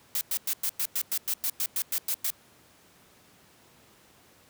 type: noise bursts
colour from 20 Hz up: blue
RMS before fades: -28 dBFS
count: 14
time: 0.15-2.304 s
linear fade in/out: 2 ms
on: 61 ms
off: 100 ms
effects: pink hiss -58 dBFS RMS until 4.49 s + high-pass 100 Hz 12 dB/octave